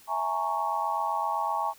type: chord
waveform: sine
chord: A# half-diminished seventh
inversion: second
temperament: equal with one note detuned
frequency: 659.3 / 830.6 / 918.4 / 1108.7 Hz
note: E5 / G#5 / A#5 / C#6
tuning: 0 / 0 / -26 / 0 cents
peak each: -36 / -30 / -31 / -31 dBFS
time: 0.07-1.74 s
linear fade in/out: 50 ms
effects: white hiss -55 dBFS RMS until 1.78 s